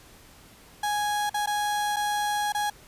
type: tone with dropouts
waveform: 35% pulse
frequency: 830.6 Hz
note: G#5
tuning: in tune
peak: -23 dBFS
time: 0.83-2.7 s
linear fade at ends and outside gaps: 5 ms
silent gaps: 1.296-1.342 / 1.461-1.472 / 1.962-1.966 / 2.523-2.547 s
effects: pink hiss -52 dBFS RMS until 2.87 s + resampled to 32000 Hz